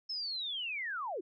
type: linear sweep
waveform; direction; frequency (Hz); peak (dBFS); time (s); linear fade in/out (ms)
sine; down; 5300 to 311.1; -35; 0.09-1.21; 10
effects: none